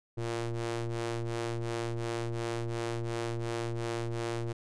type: ring-modulated tone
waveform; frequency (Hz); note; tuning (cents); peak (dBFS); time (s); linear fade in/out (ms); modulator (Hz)
sawtooth; 116.7; A#2; +2; -25; 0.17-4.53; 10; 232
effects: resampled to 22050 Hz